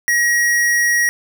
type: tone with hard clipping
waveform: sine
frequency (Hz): 1900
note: A#6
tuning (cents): +33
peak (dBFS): -14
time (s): 0.08-1.09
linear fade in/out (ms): 0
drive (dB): 17
effects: none